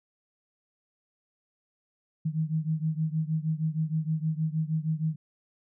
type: beating tone pair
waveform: sine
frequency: 155.56 / 161.96 Hz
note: D#3 / E3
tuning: 0 / -30 cents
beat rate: 6.4 Hz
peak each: -28 / -30 dBFS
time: 2.25-5.16 s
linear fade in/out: 10 ms
effects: none